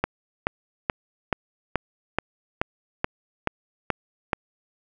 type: click train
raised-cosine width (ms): 0.5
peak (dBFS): -6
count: 11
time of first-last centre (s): 0.04-4.332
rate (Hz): 2.33
effects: none